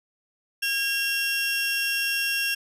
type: tone pair together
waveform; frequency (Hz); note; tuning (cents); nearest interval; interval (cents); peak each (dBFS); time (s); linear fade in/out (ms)
30% pulse; 1628.4 / 2741; G#6 / F7; -35 / -33; major sixth; 902; -26 / -22; 0.62-2.55; 10
effects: resampled to 32000 Hz